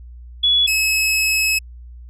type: tone pair in turn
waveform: sine / sawtooth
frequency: 3395 / 2577 Hz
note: G#7 / E7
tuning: +37 / -40 cents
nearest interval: perfect fourth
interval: 477 cents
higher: first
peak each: -12 dBFS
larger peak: neither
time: 0.43-0.67 / 0.67-1.59 s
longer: second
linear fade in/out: 10 ms
effects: added 60 Hz sine -35 dBFS peak until 2.09 s + resampled to 32000 Hz